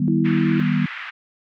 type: chord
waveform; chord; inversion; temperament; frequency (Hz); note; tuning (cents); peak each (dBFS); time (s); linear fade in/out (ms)
sine; Eb augmented; none; just; 155.56 / 194.45 / 243.1; Eb3 / G3 / B3; 0 / -14 / -27; -21; 0-0.86; 5
type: tone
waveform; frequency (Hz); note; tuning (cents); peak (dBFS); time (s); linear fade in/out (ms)
sine; 325.8; E4; -20; -21; 0.08-0.6; 0
type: band-pass noise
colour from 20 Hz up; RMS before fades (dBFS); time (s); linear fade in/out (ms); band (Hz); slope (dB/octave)
pink; -33; 0.24-1.11; 20; 1400 to 2500; 24
effects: none